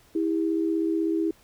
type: tone pair together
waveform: sine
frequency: 325.3 / 401.4 Hz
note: E4 / G4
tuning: -23 / +41 cents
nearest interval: major third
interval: 364 cents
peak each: -23 / -29 dBFS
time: 0.15-1.31 s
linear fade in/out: 5 ms
effects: pink hiss -58 dBFS RMS until 1.43 s